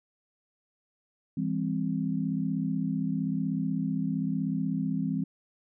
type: chord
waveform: sine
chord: C major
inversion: first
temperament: equal with one note detuned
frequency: 164.81 / 200.6 / 261.6 Hz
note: E3 / G3 / C4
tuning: 0 / +40 / 0 cents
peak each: -31 dBFS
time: 1.37-5.24 s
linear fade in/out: 5 ms
effects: none